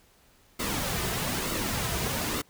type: noise with flanger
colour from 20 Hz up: pink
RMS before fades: -30 dBFS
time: 0.59-2.42 s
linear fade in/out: 10 ms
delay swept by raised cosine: 1.2 to 3.7 ms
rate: 1.1 Hz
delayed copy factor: -0.55
effects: pink hiss -61 dBFS RMS until 2.49 s